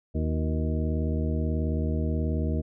harmonic tone with a mistuned harmonic, 78.5 Hz, D#2, 16 cents sharp, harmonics 1 / 2 / 3 / 4 / 5 / 6 / 8, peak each -26 / -32 / -32 / -36 / -39 / -38 / -40 dBFS, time 0.14-2.62 s, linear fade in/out 20 ms, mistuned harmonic 5, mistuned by -89 cents, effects none

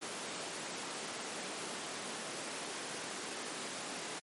pink high-pass noise, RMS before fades -42 dBFS, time 0.01-4.2 s, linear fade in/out 20 ms, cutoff 230 Hz, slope 12 dB/octave, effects high-pass 150 Hz 12 dB/octave + MP3 48 kbps

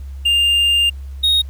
triangle tone pair in turn, 2803 / 3742 Hz, F7 / A#7, +6 / +6 cents, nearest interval perfect fourth, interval 500 cents, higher second, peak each -10 dBFS, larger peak neither, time 0.25-0.9 / 1.23-1.42 s, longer first, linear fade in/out 10 ms, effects added 68 Hz sine -27 dBFS peak until 1.49 s + pink hiss -53 dBFS RMS until 1.49 s

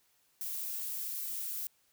violet noise, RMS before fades -38 dBFS, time 0.41-1.67 s, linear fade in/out 0 ms, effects white hiss -71 dBFS RMS until 1.92 s

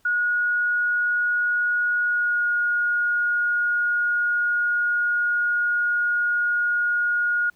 sine tone with pitch glide, 1449 to 1436.5 Hz, F#6 to F6, -37 to +48 cents, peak -19 dBFS, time 0.05-7.5 s, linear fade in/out 5 ms, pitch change -15 cents, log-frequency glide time 2.05-2.48 s, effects pink hiss -63 dBFS RMS until 7.55 s

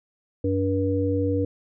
harmonic tone, 96 Hz, G2, 36 cents flat, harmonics 1 / 3 / 5, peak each -25 / -25 / -25 dBFS, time 0.44-1.45 s, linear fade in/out 5 ms, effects none

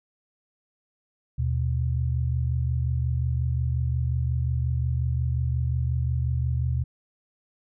sine tone pair together, 77.78 / 123.38 Hz, D#2 / B2, 0 / -1 cents, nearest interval minor sixth, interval 799 cents, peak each -25 dBFS, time 1.38-6.84 s, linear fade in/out 10 ms, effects none

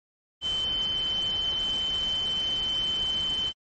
sine tone in noise, 3072 Hz, G7, 36 cents flat, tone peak -25 dBFS, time 0.41-3.53 s, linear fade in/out 50 ms, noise pink, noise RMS -40 dBFS, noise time 0.41-3.53 s, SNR +12 dB, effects MP3 32 kbps

